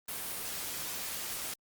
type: noise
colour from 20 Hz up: white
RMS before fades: -38 dBFS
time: 0.08-1.54 s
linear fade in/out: 5 ms
effects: Opus 32 kbps